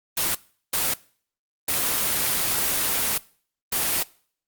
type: noise bursts at uneven times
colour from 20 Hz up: white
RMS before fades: -23 dBFS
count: 4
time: 0.17-0.35 / 0.73-0.94 / 1.68-3.18 / 3.72-4.03 s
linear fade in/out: 5 ms
effects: noise-tail reverb RT60 0.5 s tail -22 dB re dry + Opus 24 kbps